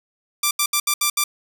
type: tone bursts at uneven times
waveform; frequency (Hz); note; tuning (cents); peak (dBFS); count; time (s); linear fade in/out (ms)
5% pulse; 1178; D6; +5; -5; 6; 0.43-0.51 / 0.59-0.66 / 0.73-0.8 / 0.87-0.94 / 1.01-1.1 / 1.17-1.24; 5
effects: none